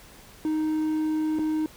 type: tone with dropouts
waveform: triangle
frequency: 311.1 Hz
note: D#4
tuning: in tune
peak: -21 dBFS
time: 0.45-1.66 s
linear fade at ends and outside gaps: 1 ms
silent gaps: 1.387-1.393 s
effects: pink hiss -50 dBFS RMS until 1.76 s